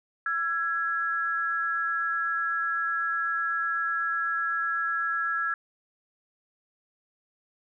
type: tone pair together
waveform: sine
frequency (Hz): 1346 / 1665.4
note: E6 / G#6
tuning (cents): +36 / +4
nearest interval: major third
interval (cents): 368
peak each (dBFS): -28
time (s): 0.26-5.54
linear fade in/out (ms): 2
effects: none